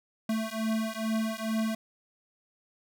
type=beating tone pair; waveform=square; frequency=220 / 222.3 Hz; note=A3 / A3; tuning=0 / +18 cents; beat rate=2.3 Hz; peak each=-32 / -32 dBFS; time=0.29-1.75 s; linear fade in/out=5 ms; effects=none